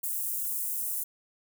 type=high-pass noise; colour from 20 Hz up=white; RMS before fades=-32 dBFS; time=0.03-1.04 s; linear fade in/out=10 ms; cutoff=8900 Hz; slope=24 dB/octave; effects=none